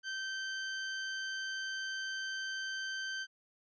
sawtooth tone, 1553 Hz, G6, 17 cents flat, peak -33 dBFS, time 0.03-3.27 s, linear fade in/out 50 ms, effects resampled to 16000 Hz

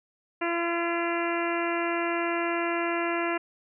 harmonic tone with a mistuned harmonic, 340.4 Hz, F4, 44 cents flat, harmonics 1 / 2 / 3 / 4 / 5 / 6 / 7 / 8, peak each -29 / -32 / -34 / -35 / -36 / -37 / -37 / -38 dBFS, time 0.41-3.38 s, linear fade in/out 10 ms, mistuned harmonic 8, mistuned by +22 cents, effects none

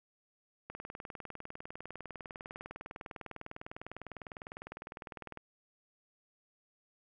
click train, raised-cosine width 0.5 ms, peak -28 dBFS, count 94, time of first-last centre 0.7-5.373 s, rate 19.9 Hz, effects none

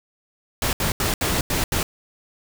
pink noise bursts at uneven times, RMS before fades -22 dBFS, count 6, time 0.62-0.73 / 0.8-0.92 / 1-1.14 / 1.21-1.41 / 1.5-1.64 / 1.72-1.83 s, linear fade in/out 2 ms, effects none

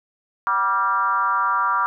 sine tone with frequency modulation, 1174.7 Hz, D6, in tune, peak -17 dBFS, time 0.47-1.86 s, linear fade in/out 0 ms, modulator 209 Hz, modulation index 1.2, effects none

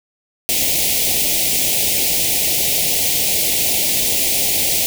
white band-stop noise, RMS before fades -17 dBFS, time 0.49-4.86 s, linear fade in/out 0 ms, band 780 to 2100 Hz, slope 48 dB/octave, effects none

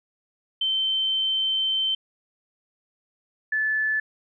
sine tone pair in turn, 3097 / 1738.1 Hz, G7 / A6, -22 / -22 cents, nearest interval minor seventh, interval 1000 cents, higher first, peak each -21 dBFS, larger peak neither, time 0.61-1.95 / 3.52-4 s, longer first, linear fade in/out 5 ms, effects none

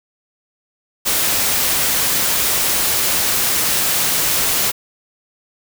white noise, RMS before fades -17 dBFS, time 1.05-4.72 s, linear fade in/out 20 ms, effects none

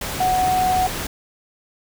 sine tone in noise, 740 Hz, F#5, in tune, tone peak -16 dBFS, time 0.2-0.87 s, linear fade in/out 5 ms, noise pink, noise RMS -27 dBFS, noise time 0.01-1.07 s, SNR +8 dB, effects none

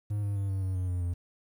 triangle tone with pitch steps, 103.83 / 101.28 / 98.8 / 96.37 / 94.01 / 91.7 / 89.45 / 87.26 Hz, G#2 / G#2 / G2 / G2 / F#2 / F#2 / F2 / F2, 0 / -43 / +14 / -29 / +28 / -15 / +42 / -1 cents, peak -26 dBFS, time 0.1-1.14 s, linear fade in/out 10 ms, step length 130 ms, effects 10-bit

